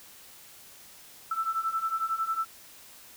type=beating tone pair; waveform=sine; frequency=1318.5 / 1329.5 Hz; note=E6 / E6; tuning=0 / +14 cents; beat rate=11 Hz; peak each=-32 / -29 dBFS; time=1.31-2.45 s; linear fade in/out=5 ms; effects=white hiss -51 dBFS RMS until 3.16 s